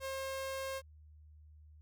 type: tone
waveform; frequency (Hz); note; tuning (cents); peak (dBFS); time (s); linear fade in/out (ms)
sawtooth; 535; C5; +38; -34; 0-0.82; 50
effects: added 76 Hz sine -55 dBFS peak until 1.81 s